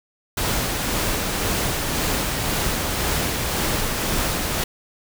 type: noise with tremolo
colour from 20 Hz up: pink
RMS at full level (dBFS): -22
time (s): 0.37-4.64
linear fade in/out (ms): 5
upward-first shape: sine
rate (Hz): 1.9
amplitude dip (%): 25
effects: none